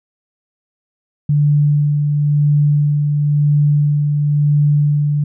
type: tone with tremolo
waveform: sine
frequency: 146.83 Hz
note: D3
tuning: in tune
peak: -9 dBFS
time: 1.29-5.24 s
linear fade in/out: 5 ms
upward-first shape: sine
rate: 0.97 Hz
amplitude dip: 35%
effects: none